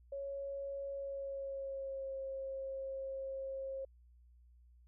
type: tone with pitch glide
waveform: sine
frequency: 554.4 to 537.4 Hz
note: C#5 to C5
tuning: 0 to +46 cents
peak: -39 dBFS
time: 0.12-3.85 s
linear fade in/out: 5 ms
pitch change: -54 cents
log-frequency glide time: 0.93-2.16 s
effects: added 60 Hz sine -60 dBFS peak until 4.87 s